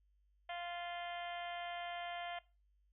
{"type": "harmonic tone with a mistuned harmonic", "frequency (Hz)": 348.1, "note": "F4", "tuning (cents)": -6, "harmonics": [2, 3, 4, 5, 6, 7, 8, 9, 10], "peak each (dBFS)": [-43, -54, -54, -52, -51, -56, -58, -52, -64], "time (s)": [0.49, 2.39], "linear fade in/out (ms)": 5, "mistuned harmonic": 7, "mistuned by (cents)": 20, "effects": ["noise-tail reverb RT60 0.3 s tail -20 dB re dry", "added 50 Hz sine -70 dBFS peak until 2.92 s"]}